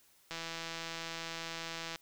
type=click train; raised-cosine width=0.2 ms; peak=-23 dBFS; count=273; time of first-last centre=0.31-1.958 s; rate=165 Hz; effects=white hiss -66 dBFS RMS until 2.01 s